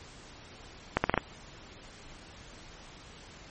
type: accelerating click train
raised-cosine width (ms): 0.5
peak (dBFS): -8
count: 5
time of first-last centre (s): 0.97-1.177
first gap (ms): 70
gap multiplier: 0.8
effects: pink hiss -50 dBFS RMS until 3.5 s + MP3 32 kbps